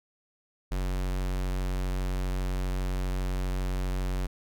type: tone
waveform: square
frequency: 46.25 Hz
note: F#1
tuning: in tune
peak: -28 dBFS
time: 0.71-4.27 s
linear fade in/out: 10 ms
effects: none